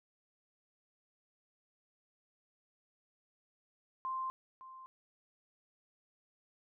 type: tone with echo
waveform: sine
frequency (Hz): 1046.5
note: C6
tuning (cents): 0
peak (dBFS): -35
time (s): 4.05-4.3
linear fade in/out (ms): 0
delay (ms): 560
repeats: 1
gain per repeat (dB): -14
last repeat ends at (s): 4.86
effects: none